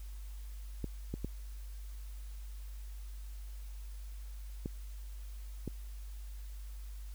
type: clicks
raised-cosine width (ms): 3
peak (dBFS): -24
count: 5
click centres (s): 0.843 / 1.14 / 1.246 / 4.659 / 5.677
effects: added 50 Hz sine -42 dBFS peak until 7.14 s + white hiss -61 dBFS RMS until 7.14 s